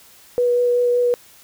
sine tone with vibrato, 487.1 Hz, B4, 24 cents flat, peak -14 dBFS, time 0.38-1.14 s, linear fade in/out 0 ms, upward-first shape sine, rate 5.3 Hz, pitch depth 9 cents each way, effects white hiss -48 dBFS RMS until 1.43 s

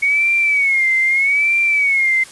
sine tone with vibrato, 2217 Hz, C#7, in tune, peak -12 dBFS, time 0.02-2.24 s, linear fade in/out 10 ms, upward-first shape sine, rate 0.8 Hz, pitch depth 110 cents each way, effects white hiss -39 dBFS RMS until 2.31 s + resampled to 24000 Hz

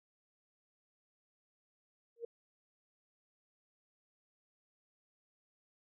sine tone with exponential growth, 466.2 Hz, A#4, in tune, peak -35 dBFS, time 2.16-2.25 s, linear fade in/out 5 ms, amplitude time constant 18 ms, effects none

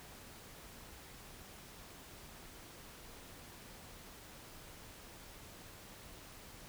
silence, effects pink hiss -54 dBFS RMS until 6.68 s

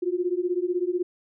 sine beating tone pair, 349.2 / 365.2 Hz, F4 / F#4, 0 / -23 cents, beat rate 16 Hz, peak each -26 / -26 dBFS, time 0.02-1.03 s, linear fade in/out 10 ms, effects none

